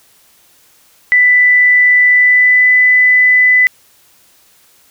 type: tone with pitch glide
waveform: sine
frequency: 1986 to 1999.8 Hz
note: B6 to B6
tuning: +9 to +21 cents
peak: -5 dBFS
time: 1.12-3.67 s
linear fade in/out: 0 ms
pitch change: +12 cents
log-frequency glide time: 2.11-2.7 s
effects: white hiss -49 dBFS RMS until 4.9 s